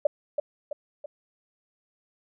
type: tone with echo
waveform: sine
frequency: 587.3 Hz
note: D5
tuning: in tune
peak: -16 dBFS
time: 0.05-0.07 s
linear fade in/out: 5 ms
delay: 330 ms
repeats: 3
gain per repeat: -6 dB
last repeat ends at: 1.06 s
effects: none